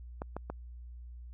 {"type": "clicks", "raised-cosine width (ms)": 1, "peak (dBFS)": -23, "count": 3, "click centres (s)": [0.219, 0.366, 0.5], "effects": ["added 60 Hz sine -44 dBFS peak until 1.33 s"]}